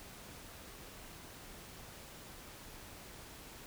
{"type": "silence", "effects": ["pink hiss -52 dBFS RMS until 3.66 s"]}